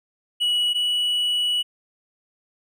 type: tone pair in turn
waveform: triangle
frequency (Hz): 2929 / 2940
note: F#7 / F#7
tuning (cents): -18 / -12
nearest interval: unison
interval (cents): 6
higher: second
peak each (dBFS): -17 / -18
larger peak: first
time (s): 0.4-0.74 / 0.74-1.63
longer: second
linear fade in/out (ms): 20
effects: none